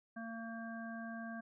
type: harmonic tone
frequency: 227.7 Hz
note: A#3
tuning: 40 cents flat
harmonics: 1 / 3 / 5 / 7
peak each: -44 / -49 / -55 / -49 dBFS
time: 0.16-1.41 s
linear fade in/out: 10 ms
effects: none